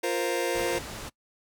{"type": "chord", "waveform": "sawtooth", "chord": "F suspended fourth", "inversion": "none", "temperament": "just", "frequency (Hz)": [349.2, 465.6, 523.8], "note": ["F4", "Bb4", "C5"], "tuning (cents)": [0, -2, 2], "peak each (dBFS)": -26, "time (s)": [0.03, 0.79], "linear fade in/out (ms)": 10}
{"type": "low-pass noise", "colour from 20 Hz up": "pink", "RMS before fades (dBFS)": -39, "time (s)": [0.54, 1.1], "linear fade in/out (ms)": 20, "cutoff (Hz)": 10000, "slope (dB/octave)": 12}
{"effects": ["noise-tail reverb RT60 0.1 s tail -23 dB re dry"]}